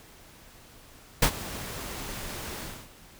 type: noise with ADSR envelope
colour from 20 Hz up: pink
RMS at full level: -19 dBFS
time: 1.22-2.9 s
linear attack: 6 ms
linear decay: 77 ms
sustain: -18 dB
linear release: 300 ms
effects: pink hiss -52 dBFS RMS until 3.19 s